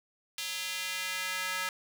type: tone with high-pass filter sweep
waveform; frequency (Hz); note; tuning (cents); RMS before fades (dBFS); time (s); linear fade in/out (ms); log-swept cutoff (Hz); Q
square; 185; F#3; 0; -35; 0.38-1.69; 2; 3100 to 1500; 1.4
effects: none